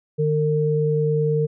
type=tone pair together; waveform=sine; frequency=151.7 / 454.6 Hz; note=D#3 / A#4; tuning=-44 / -43 cents; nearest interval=octave + perfect fifth; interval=1901 cents; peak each=-20 dBFS; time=0.18-1.47 s; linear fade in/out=20 ms; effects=none